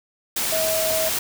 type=tone in noise; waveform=sine; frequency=640 Hz; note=D#5; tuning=49 cents sharp; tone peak=-22 dBFS; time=0.52-1.09 s; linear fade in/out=5 ms; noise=white; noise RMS=-24 dBFS; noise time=0.36-1.19 s; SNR=-1 dB; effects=none